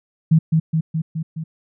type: tone with echo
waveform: sine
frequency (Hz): 160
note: D#3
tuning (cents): +49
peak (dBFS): -9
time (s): 0.31-0.39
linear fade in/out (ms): 10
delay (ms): 210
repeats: 5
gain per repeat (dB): -3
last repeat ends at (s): 1.44
effects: none